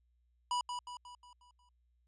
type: tone with echo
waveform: square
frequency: 980 Hz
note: B5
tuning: 14 cents flat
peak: -32 dBFS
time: 0.51-0.61 s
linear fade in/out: 2 ms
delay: 180 ms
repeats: 6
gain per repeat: -6 dB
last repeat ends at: 1.69 s
effects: added 60 Hz sine -70 dBFS peak until 2.07 s + resampled to 22050 Hz